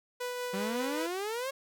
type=tone with tremolo; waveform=sawtooth; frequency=493.9 Hz; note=B4; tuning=in tune; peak=-29 dBFS; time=0.2-1.07 s; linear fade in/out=10 ms; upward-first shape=triangle; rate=5.2 Hz; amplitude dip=30%
type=exponential sweep; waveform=sawtooth; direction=up; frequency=187.1 to 554.4 Hz; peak=-29 dBFS; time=0.53-1.51 s; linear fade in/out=10 ms
effects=none